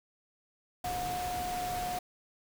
sine tone in noise, 721 Hz, F#5, 45 cents flat, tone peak -33 dBFS, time 0.84-1.99 s, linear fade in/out 5 ms, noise pink, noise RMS -40 dBFS, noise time 0.84-1.99 s, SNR +4 dB, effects none

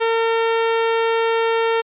sawtooth tone, 455.2 Hz, A#4, 41 cents flat, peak -12 dBFS, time 0-1.82 s, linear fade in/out 20 ms, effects resampled to 8000 Hz

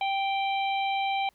harmonic tone, 784 Hz, G5, in tune, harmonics 1 / 3 / 4 / 5, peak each -26 / -33 / -37 / -41 dBFS, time 0.01-1.29 s, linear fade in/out 2 ms, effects pink hiss -67 dBFS RMS until 1.34 s

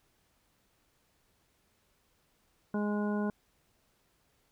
harmonic tone, 207.7 Hz, G#3, in tune, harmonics 1 / 2 / 3 / 4 / 5 / 7, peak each -30 / -37 / -41 / -44 / -44 / -44 dBFS, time 2.74-3.3 s, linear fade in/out 2 ms, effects pink hiss -72 dBFS RMS until 4.51 s

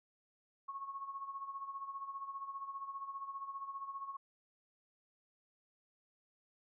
sine tone with tremolo, 1098 Hz, C#6, 17 cents flat, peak -39 dBFS, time 0.68-4.17 s, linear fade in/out 10 ms, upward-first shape sine, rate 15 Hz, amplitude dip 65%, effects none

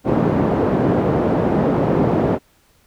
pink band-pass noise, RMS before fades -17 dBFS, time 0.04-2.39 s, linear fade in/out 50 ms, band 160 to 600 Hz, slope 12 dB/octave, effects pink hiss -57 dBFS RMS until 2.86 s

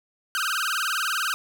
sawtooth tone with vibrato, 1396.9 Hz, F6, in tune, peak -20 dBFS, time 0.35-1.34 s, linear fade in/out 0 ms, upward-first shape sine, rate 20 Hz, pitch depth 220 cents each way, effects none

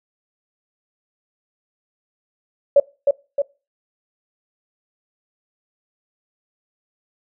sine tone with echo, 565 Hz, C#5, 33 cents sharp, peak -7 dBFS, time 2.76-2.8 s, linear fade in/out 5 ms, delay 310 ms, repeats 2, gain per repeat -4 dB, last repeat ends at 3.42 s, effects noise-tail reverb RT60 0.3 s tail -21 dB re dry

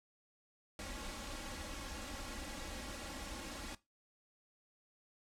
pink noise with comb filter, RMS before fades -45 dBFS, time 0.79-3.75 s, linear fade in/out 2 ms, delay 3.6 ms, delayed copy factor +0.75, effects noise-tail reverb RT60 0.2 s tail -17 dB re dry + low-pass 9000 Hz 12 dB/octave

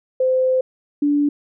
sine tone pair in turn, 516 / 290.3 Hz, C5 / D4, -24 / -20 cents, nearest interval minor seventh, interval 996 cents, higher first, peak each -14 dBFS, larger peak neither, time 0.2-0.61 / 1.02-1.29 s, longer first, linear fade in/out 5 ms, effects none

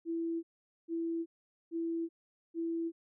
sine tone bursts, 332.1 Hz, E4, 13 cents sharp, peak -32 dBFS, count 4, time 0.05-2.92 s, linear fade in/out 50 ms, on 380 ms, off 450 ms, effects none

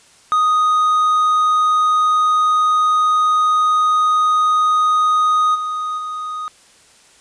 triangle tone with level steps, 1244.5 Hz, D#6, in tune, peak -10 / -18 / -21 dBFS, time 0.32-6.48 s, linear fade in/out 0 ms, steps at 5.54 / 5.97 s, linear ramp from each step 20 ms, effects white hiss -49 dBFS RMS until 7.2 s + resampled to 22050 Hz

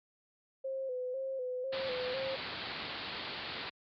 sine tone with vibrato, 518 Hz, C5, 17 cents flat, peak -34 dBFS, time 0.64-2.36 s, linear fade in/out 10 ms, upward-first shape square, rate 2 Hz, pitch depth 49 cents each way
white low-pass noise, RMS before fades -41 dBFS, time 1.72-3.7 s, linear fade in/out 10 ms, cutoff 4600 Hz, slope 96 dB/octave
effects high-pass 80 Hz 12 dB/octave + MP3 96 kbps

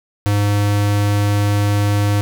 square tone, 102.5 Hz, G#2, 22 cents flat, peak -14 dBFS, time 0.26-2.21 s, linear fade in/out 0 ms, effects none

